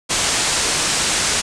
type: low-pass noise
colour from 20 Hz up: white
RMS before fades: -19 dBFS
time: 0.09-1.42 s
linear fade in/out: 20 ms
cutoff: 9000 Hz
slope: 48 dB/octave
effects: none